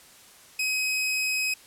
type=tone; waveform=sawtooth; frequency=2534 Hz; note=D#7; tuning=31 cents sharp; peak=-21 dBFS; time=0.59-1.54 s; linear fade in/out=5 ms; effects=white hiss -52 dBFS RMS until 1.66 s + low-pass 12000 Hz 12 dB/octave